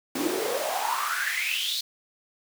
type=noise with high-pass filter sweep; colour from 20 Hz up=pink; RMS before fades=-28 dBFS; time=0.15-1.81 s; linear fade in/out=5 ms; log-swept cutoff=270 to 4200 Hz; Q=7.9; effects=none